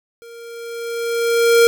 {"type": "tone with level ramp", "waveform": "square", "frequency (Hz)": 466.2, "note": "A#4", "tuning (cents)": 0, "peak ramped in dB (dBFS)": [-38, -8], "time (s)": [0.22, 1.67], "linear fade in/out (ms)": 0, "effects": []}